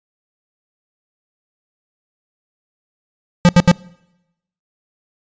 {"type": "tone bursts", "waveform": "square", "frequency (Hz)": 175.9, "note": "F3", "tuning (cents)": 13, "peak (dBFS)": -6, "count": 3, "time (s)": [3.45, 3.715], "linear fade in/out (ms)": 0, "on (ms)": 39, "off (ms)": 74, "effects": ["noise-tail reverb RT60 0.9 s tail -25 dB re dry", "resampled to 16000 Hz"]}